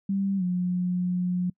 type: tone with pitch glide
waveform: sine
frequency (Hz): 196 to 179.73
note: G3 to F3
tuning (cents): 0 to +50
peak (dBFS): -23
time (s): 0.09-1.5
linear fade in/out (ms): 5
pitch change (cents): -150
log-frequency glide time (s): 0.37-0.43
effects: noise-tail reverb RT60 0.1 s tail -26 dB re dry